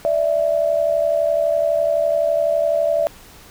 sine tone pair together, 587.3 / 659.2 Hz, D5 / E5, 0 / 0 cents, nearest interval major second, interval 200 cents, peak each -18 dBFS, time 0.05-3.07 s, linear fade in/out 0 ms, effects pink hiss -44 dBFS RMS until 3.5 s

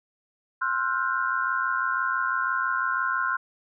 sine tone cluster, 1054 / 1352 / 1438 / 1560 Hz, C6 / E6 / F#6 / G6, +12 / +43 / -50 / -9 cents, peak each -28 / -30 / -27 / -32 dBFS, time 0.61-3.37 s, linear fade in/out 10 ms, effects none

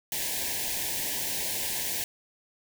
white band-stop noise, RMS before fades -31 dBFS, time 0.12-2.04 s, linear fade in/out 2 ms, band 1000 to 1600 Hz, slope 96 dB/octave, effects none

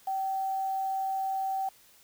sine tone with quantisation, 771 Hz, G5, 29 cents flat, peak -28 dBFS, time 0.07-1.69 s, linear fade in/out 5 ms, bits 8, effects white hiss -59 dBFS RMS until 2.03 s

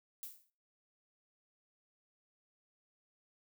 violet noise with exponential decay, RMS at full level -42 dBFS, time 0.23-0.5 s, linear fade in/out 0 ms, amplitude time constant 58 ms, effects noise-tail reverb RT60 0.4 s tail -21 dB re dry

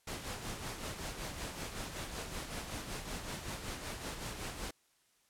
pink noise with tremolo, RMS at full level -40 dBFS, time 0.07-4.71 s, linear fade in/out 5 ms, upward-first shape sine, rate 5.3 Hz, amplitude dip 50%, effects white hiss -72 dBFS RMS until 5.29 s + low-pass 11000 Hz 12 dB/octave

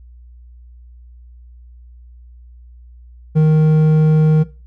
sine tone with hard clipping, 155.56 Hz, D#3, in tune, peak -10 dBFS, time 3.35-4.44 s, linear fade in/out 20 ms, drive 6 dB, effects noise-tail reverb RT60 0.3 s tail -17 dB re dry + added 60 Hz sine -38 dBFS peak until 4.66 s

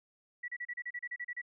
sine tone bursts, 1945 Hz, B6, 27 cents flat, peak -36 dBFS, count 12, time 0.43-1.417 s, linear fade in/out 10 ms, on 52 ms, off 33 ms, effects none

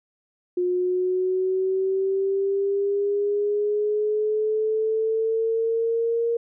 sine linear sweep, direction up, 357.4 to 467.4 Hz, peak -20 dBFS, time 0.57-6.37 s, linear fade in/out 5 ms, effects none

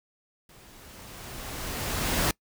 pink noise with level ramp, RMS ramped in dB -54 to -24 dBFS, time 0.49-2.31 s, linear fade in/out 2 ms, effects noise-tail reverb RT60 0.1 s tail -24 dB re dry

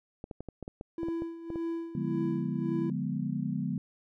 clicks, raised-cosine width 2 ms, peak -26 dBFS, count 12, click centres 0.241 / 0.312 / 0.406 / 0.487 / 0.627 / 0.679 / 0.811 / 1.032 / 1.085 / 1.221 / 1.503 / 1.558 s
triangle tone with tremolo, 332.9 Hz, E4, 17 cents sharp, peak -28 dBFS, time 0.98-2.9 s, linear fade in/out 2 ms, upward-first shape sine, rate 1.8 Hz, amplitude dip 75%
sine chord, D diminished seventh, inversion none, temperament equal with one note detuned, 146.83 / 177.97 / 207.7 / 246.9 Hz, D3 / F3 / Ab3 / Cb4, 0 / +33 / 0 / 0 cents, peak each -35 dBFS, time 1.95-3.78 s, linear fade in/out 2 ms
effects none

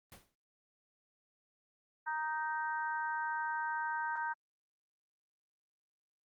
pink noise with exponential decay, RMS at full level -49 dBFS, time 0.12-0.35 s, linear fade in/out 1 ms, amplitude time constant 50 ms
harmonic tone, 311.1 Hz, D#4, in tune, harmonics 3 / 4 / 5 / 6, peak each -36 / -46 / -38 / -50 dBFS, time 2.06-4.34 s, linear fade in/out 20 ms
effects Opus 24 kbps

